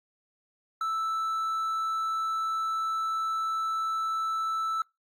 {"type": "tone", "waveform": "triangle", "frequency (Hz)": 1318.5, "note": "E6", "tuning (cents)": 0, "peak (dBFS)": -25, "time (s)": [0.81, 4.82], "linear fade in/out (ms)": 2, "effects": ["noise-tail reverb RT60 0.2 s tail -23 dB re dry", "AAC 64 kbps"]}